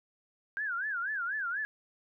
sine tone with vibrato, 1550 Hz, G6, 20 cents flat, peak -31 dBFS, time 0.57-1.65 s, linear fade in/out 0 ms, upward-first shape sine, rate 4.1 Hz, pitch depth 210 cents each way, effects none

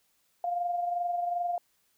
sine tone pair together, 700.4 / 723 Hz, F5 / F#5, +5 / -40 cents, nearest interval minor second, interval 55 cents, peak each -28 / -38 dBFS, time 0.44-1.58 s, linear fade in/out 2 ms, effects white hiss -71 dBFS RMS until 1.97 s

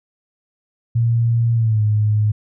sine tone with pitch glide, 116.54 to 106.25 Hz, A#2 to G#2, 0 to +40 cents, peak -13 dBFS, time 0.95-2.32 s, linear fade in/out 10 ms, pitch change -160 cents, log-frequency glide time 1.54-1.82 s, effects none

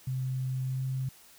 sine tone with pitch glide, 130 to 131.36 Hz, C3 to C3, -11 to +7 cents, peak -29 dBFS, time 0.07-1.09 s, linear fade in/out 5 ms, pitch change +18 cents, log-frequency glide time 0.64-0.83 s, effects white hiss -56 dBFS RMS until 1.38 s

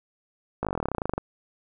slowing click train, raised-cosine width 1 ms, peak -13 dBFS, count 20, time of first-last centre 0.63-1.18 s, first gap 18 ms, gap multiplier 1.05, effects none

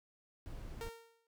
brown noise, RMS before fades -46 dBFS, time 0.46-0.89 s, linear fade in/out 0 ms
sawtooth tone with exponential decay, 459.7 Hz, A#4, 24 cents flat, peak -36 dBFS, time 0.81-1.27 s, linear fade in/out 1 ms, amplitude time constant 100 ms
effects none

